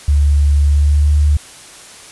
sine tone with pitch glide, 72.2 to 73.97 Hz, D2 to D2, -29 to +13 cents, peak -8 dBFS, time 0.08-1.37 s, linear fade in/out 5 ms, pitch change +42 cents, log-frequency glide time 0.62-1.12 s, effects white hiss -37 dBFS RMS until 2.11 s + resampled to 24000 Hz

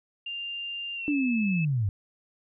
sine tone with pitch glide, 2794 to 2607 Hz, F7 to E7, 0 to -20 cents, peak -32 dBFS, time 0.26-1.65 s, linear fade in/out 5 ms, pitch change -120 cents, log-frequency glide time 0.95-1.15 s
sine linear sweep, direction down, 299.6 to 93 Hz, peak -23 dBFS, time 1.08-1.89 s, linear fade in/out 0 ms
effects none

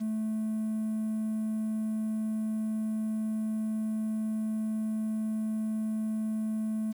triangle tone, 218 Hz, A3, 16 cents flat, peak -26 dBFS, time 0-6.93 s, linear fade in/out 20 ms, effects tanh soft clip ceiling -22 dBFS + 9-bit

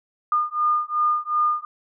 sine beating tone pair, 1214 / 1216.7 Hz, D#6 / D#6, -43 / -39 cents, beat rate 2.7 Hz, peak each -22 dBFS, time 0.32-1.65 s, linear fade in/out 2 ms, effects none

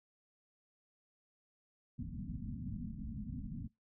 white low-pass noise, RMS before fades -43 dBFS, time 1.98-3.68 s, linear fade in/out 10 ms, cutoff 260 Hz, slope 96 dB/octave, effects noise-tail reverb RT60 0.2 s tail -24 dB re dry

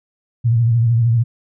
sine tone with vibrato, 116.54 Hz, A#2, in tune, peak -11 dBFS, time 0.44-1.24 s, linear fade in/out 20 ms, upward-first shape triangle, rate 13 Hz, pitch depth 85 cents each way, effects none

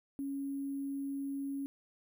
sine tone with sample-and-hold, 277 Hz, C#4, 1 cent flat, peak -35 dBFS, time 0.19-1.66 s, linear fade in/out 0 ms, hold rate 11025 Hz, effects none

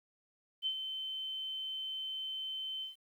sine tone with ADSR envelope, 3078 Hz, G7, 32 cents flat, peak -30 dBFS, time 0.62-2.96 s, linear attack 42 ms, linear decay 73 ms, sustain -7 dB, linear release 140 ms, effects 11-bit

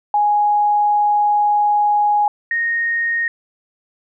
sine tone pair in turn, 830.6 / 1857.6 Hz, G#5 / A#6, 0 / -7 cents, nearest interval octave + major second, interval 1393 cents, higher second, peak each -12 / -16 dBFS, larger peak first, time 0.14-2.28 / 2.51-3.28 s, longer first, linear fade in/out 2 ms, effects none

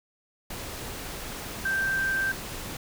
sine tone in noise, 1568 Hz, G6, in tune, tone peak -24 dBFS, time 1.65-2.32 s, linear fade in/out 5 ms, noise pink, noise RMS -37 dBFS, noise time 0.5-2.77 s, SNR +10 dB, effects none

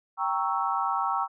sine chord, G diminished seventh, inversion none, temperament equal, 784 / 932.3 / 1108.7 / 1318.5 Hz, G5 / Bb5 / Db6 / Fb6, 0 / 0 / 0 / 0 cents, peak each -30 dBFS, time 0.17-1.28 s, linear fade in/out 50 ms, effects none

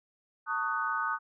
sine chord, D# half-diminished seventh, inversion second, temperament just, 896 / 1120.1 / 1244.5 / 1493.4 Hz, A5 / C#6 / D#6 / F#6, +31 / +18 / 0 / +16 cents, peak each -36 / -37 / -32 / -33 dBFS, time 0.46-1.19 s, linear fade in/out 50 ms, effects none

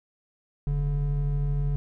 triangle tone pair together, 43.57 / 143.2 Hz, F1 / D3, -3 / -43 cents, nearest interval octave + major sixth, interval 2060 cents, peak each -24 dBFS, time 0.67-1.76 s, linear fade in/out 0 ms, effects none

